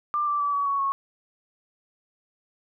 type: tone with pitch steps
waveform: sine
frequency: 1189 / 1170.6 / 1152.5 / 1134.7 / 1117.1 / 1099.8 Hz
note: D6 / D6 / D6 / C#6 / C#6 / C#6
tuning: +21 / -6 / -33 / +40 / +13 / -14 cents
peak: -22 dBFS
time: 0.14-0.92 s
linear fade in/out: 0 ms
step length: 130 ms
effects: none